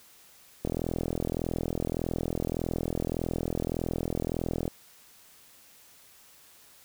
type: click train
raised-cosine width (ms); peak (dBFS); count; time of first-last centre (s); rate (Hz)
2; -16; 169; 0.65-4.679; 41.7
effects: white hiss -56 dBFS RMS until 6.84 s